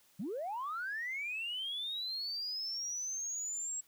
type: linear sweep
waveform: sine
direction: up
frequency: 158.4 to 7660 Hz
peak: -35 dBFS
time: 0.19-3.81 s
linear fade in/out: 10 ms
effects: tanh soft clip ceiling -32 dBFS + white hiss -67 dBFS RMS until 3.87 s